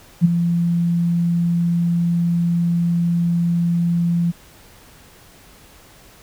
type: tone with ADSR envelope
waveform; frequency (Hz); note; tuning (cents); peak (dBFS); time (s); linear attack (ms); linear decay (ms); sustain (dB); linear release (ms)
sine; 171.1; F3; -35; -6; 0.21-4.32; 39; 15; -9; 21
effects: pink hiss -47 dBFS RMS until 6.22 s